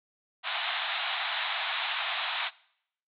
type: band-pass noise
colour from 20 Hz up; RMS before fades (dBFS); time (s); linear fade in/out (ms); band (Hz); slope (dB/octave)
white; -32; 0.43-2.51; 50; 650 to 3900; 96
effects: noise-tail reverb RT60 0.7 s tail -22 dB re dry